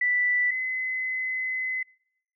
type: tone pair in turn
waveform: sine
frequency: 1975.5 / 2033 Hz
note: B6 / B6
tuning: 0 / +50 cents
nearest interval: unison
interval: 50 cents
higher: second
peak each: -21 / -26 dBFS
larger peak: first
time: 0.01-0.51 / 0.51-1.83 s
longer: second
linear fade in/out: 5 ms
effects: noise-tail reverb RT60 0.8 s tail -26 dB re dry